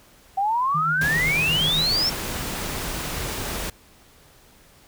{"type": "exponential sweep", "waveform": "sine", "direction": "up", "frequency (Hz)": [759, 5490], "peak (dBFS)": -19, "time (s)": [0.37, 2.1], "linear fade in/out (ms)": 10}
{"type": "tone with tremolo", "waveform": "sine", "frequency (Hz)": 156.6, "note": "D#3", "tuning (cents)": 11, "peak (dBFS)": -26, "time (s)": [0.74, 1.85], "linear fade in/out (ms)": 10, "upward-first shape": "sine", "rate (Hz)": 7.9, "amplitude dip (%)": 60}
{"type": "noise", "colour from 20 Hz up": "pink", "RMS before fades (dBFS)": -29, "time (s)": [1.01, 3.7], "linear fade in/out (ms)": 5}
{"effects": ["pink hiss -53 dBFS RMS until 4.87 s"]}